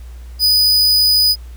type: tone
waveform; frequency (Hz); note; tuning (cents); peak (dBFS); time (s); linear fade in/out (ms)
45% pulse; 4973; D#8; -2; -9; 0.39-1.36; 50
effects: added 60 Hz sine -30 dBFS peak until 1.56 s + pink hiss -49 dBFS RMS until 1.56 s